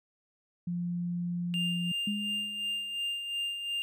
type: tone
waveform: sine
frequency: 174.61 Hz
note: F3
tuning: in tune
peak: -30 dBFS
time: 0.67-1.92 s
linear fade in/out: 5 ms
type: tone with tremolo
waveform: triangle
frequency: 2801 Hz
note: F7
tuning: 4 cents sharp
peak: -28 dBFS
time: 1.54-3.82 s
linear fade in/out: 0 ms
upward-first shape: sine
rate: 2.8 Hz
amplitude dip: 50%
type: tone with exponential decay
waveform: sine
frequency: 206.8 Hz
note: G#3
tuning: 7 cents flat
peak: -28 dBFS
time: 2.07-2.99 s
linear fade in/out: 5 ms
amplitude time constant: 200 ms
effects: none